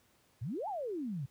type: exponential two-way sweep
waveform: sine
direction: up then down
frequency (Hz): 98.6 to 895 to 123.9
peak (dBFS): -35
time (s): 0.41-1.26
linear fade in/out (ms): 10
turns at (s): 0.68
effects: pink hiss -69 dBFS RMS until 1.3 s + high-pass 60 Hz 12 dB/octave